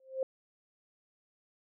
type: tone with exponential growth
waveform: sine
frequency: 527 Hz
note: C5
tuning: 12 cents sharp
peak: -26 dBFS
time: 0-0.23 s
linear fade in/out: 2 ms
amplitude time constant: 49 ms
effects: none